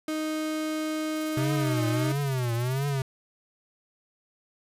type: tone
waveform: 35% pulse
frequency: 311.1 Hz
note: D#4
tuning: in tune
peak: -26 dBFS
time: 0.08-2.12 s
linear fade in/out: 2 ms
type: noise with tremolo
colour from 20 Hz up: violet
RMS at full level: -42 dBFS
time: 1.15-2.91 s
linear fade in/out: 20 ms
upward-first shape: sine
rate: 18 Hz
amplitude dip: 95%
type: tone with vibrato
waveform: square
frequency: 128.9 Hz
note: C3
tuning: 26 cents flat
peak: -26 dBFS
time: 1.37-3.02 s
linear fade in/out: 2 ms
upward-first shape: triangle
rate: 1.5 Hz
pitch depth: 200 cents each way
effects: resampled to 32000 Hz